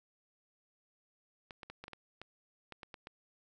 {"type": "clicks", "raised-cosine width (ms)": 0.3, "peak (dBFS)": -30, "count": 11, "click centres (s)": [1.508, 1.632, 1.7, 1.84, 1.881, 1.933, 2.216, 2.723, 2.832, 2.942, 3.071], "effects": []}